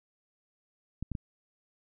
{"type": "clicks", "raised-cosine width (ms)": 5, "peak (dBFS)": -22, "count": 3, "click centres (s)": [1.026, 1.117, 1.152], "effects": []}